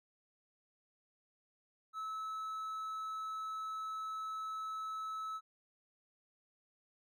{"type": "tone", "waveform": "triangle", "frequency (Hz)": 1300, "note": "E6", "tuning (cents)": -24, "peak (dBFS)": -37, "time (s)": [1.93, 5.41], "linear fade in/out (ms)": 50, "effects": []}